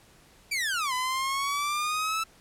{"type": "exponential two-way sweep", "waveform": "sawtooth", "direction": "down then up", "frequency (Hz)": [2394, 1000, 1323], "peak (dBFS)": -23, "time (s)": [0.51, 2.24], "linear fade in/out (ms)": 10, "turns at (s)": 0.93, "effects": ["pink hiss -57 dBFS RMS until 2.4 s", "low-pass 12000 Hz 12 dB/octave"]}